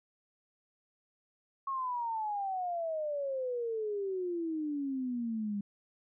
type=exponential sweep; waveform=sine; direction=down; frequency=1100 to 199.5 Hz; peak=-32 dBFS; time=1.67-5.61 s; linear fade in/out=5 ms; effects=none